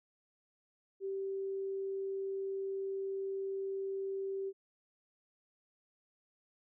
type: tone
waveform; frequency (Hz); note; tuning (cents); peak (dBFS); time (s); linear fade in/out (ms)
sine; 388.8; G4; -14; -35; 1-4.53; 50
effects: none